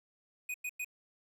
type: tone bursts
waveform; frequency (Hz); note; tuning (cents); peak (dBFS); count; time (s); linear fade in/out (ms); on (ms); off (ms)
square; 2489; D#7; 0; -36; 3; 0.49-0.846; 5; 52; 100
effects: 11-bit